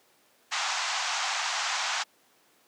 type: band-pass noise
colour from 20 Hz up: pink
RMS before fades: -30 dBFS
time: 0.51-2.04 s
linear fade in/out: 20 ms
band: 730 to 7200 Hz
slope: 48 dB/octave
effects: pink hiss -63 dBFS RMS until 2.67 s + high-pass 300 Hz 12 dB/octave